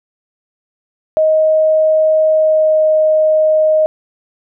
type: tone with pitch glide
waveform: sine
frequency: 627 to 623 Hz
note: D#5 to D#5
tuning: +13 to +2 cents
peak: -8 dBFS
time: 1.17-3.86 s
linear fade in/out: 0 ms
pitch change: -11 cents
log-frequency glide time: 2.31-2.84 s
effects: none